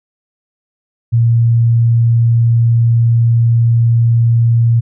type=tone; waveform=sine; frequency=116.54 Hz; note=A#2; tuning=in tune; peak=-7 dBFS; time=1.12-4.81 s; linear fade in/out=20 ms; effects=none